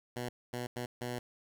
10% pulse tone bursts at uneven times, 122.6 Hz, B2, 12 cents flat, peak -28 dBFS, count 4, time 0.16-0.29 / 0.53-0.67 / 0.76-0.86 / 1.01-1.19 s, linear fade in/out 5 ms, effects none

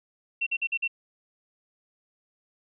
sine tone bursts, 2714 Hz, E7, 50 cents sharp, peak -24 dBFS, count 5, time 0.41-0.878 s, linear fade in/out 10 ms, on 56 ms, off 47 ms, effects none

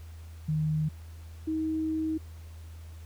sine tone pair in turn, 154.6 / 315.9 Hz, D#3 / D#4, -11 / +26 cents, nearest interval octave, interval 1237 cents, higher second, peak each -25 / -27 dBFS, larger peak first, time 0.48-0.89 / 1.47-2.18 s, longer second, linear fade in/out 10 ms, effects added 81 Hz sine -42 dBFS peak until 3.05 s + pink hiss -58 dBFS RMS until 3.05 s

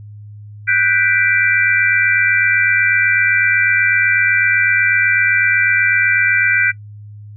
sine chord, G major seventh, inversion third, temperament equal, 1480 / 1568 / 1975.5 / 2349 Hz, F#6 / G6 / B6 / D7, 0 / 0 / 0 / 0 cents, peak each -17 dBFS, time 0.67-6.72 s, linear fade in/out 20 ms, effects noise-tail reverb RT60 0.1 s tail -21 dB re dry + added 104 Hz sine -32 dBFS peak until 7.36 s

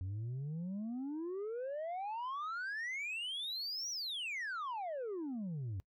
sine exponential two-way sweep, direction up then down, 89.5 to 5920 to 89.5 Hz, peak -35 dBFS, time 0.01-5.8 s, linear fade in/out 0 ms, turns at 3.9 s, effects noise-tail reverb RT60 0.1 s tail -24 dB re dry + tanh soft clip ceiling -37 dBFS

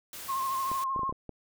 white noise, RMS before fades -42 dBFS, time 0.13-0.84 s, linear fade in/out 2 ms
sine tone with vibrato, 1068 Hz, C6, 35 cents sharp, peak -28 dBFS, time 0.28-1.12 s, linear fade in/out 20 ms, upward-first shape sine, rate 13 Hz, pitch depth 36 cents each way
clicks, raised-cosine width 2 ms, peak -26 dBFS, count 7, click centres 0.716 / 0.962 / 0.993 / 1.033 / 1.094 / 1.125 / 1.293 s
effects none

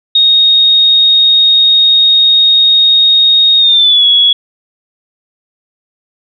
sine tone with pitch glide, 3729 to 3361 Hz, A#7 to G#7, 0 to +20 cents, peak -4 dBFS, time 0.15-4.33 s, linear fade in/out 5 ms, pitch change -180 cents, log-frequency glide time 3.58-4.05 s, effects none

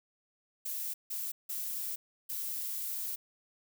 violet noise bursts at uneven times, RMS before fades -37 dBFS, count 4, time 0.65-0.94 / 1.1-1.32 / 1.49-1.96 / 2.29-3.16 s, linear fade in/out 10 ms, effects none

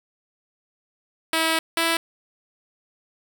5% pulse tone pair in turn, 323.7 / 330.9 Hz, E4 / E4, -31 / +7 cents, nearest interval unison, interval 38 cents, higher second, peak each -8 dBFS, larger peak neither, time 1.33-1.59 / 1.77-1.97 s, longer first, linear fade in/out 2 ms, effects none

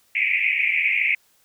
white band-pass noise, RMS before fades -21 dBFS, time 0.15-1.15 s, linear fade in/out 2 ms, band 2100 to 2500 Hz, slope 96 dB/octave, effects white hiss -61 dBFS RMS until 1.44 s

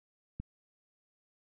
click, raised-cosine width 5 ms, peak -26 dBFS, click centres 0.4 s, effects none

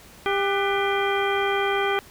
harmonic tone with a mistuned harmonic, 397.8 Hz, G4, 25 cents sharp, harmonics 1 / 2 / 3 / 4 / 5 / 6 / 8, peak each -24 / -27 / -29 / -30 / -31 / -32 / -33 dBFS, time 0.26-1.99 s, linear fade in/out 0 ms, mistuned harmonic 4, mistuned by -100 cents, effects pink hiss -48 dBFS RMS until 2.1 s

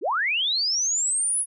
sine linear sweep, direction up, 261.6 to 10548 Hz, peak -21 dBFS, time 0.01-1.46 s, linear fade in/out 50 ms, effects none

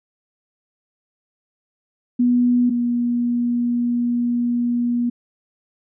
sine tone pair in turn, 244.5 / 240.3 Hz, B3 / B3, -17 / -47 cents, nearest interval unison, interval 30 cents, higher first, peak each -13 / -17 dBFS, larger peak first, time 2.19-2.7 / 2.7-5.1 s, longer second, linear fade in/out 10 ms, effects none

